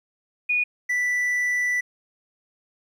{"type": "tone pair in turn", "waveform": ["sine", "triangle"], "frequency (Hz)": [2459, 1973.6], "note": ["D#7", "B6"], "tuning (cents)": [-21, -2], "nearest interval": "major third", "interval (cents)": 381, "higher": "first", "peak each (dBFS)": -19, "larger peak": "neither", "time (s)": [[0.49, 0.64], [0.89, 1.81]], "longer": "second", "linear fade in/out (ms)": 10, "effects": ["10-bit"]}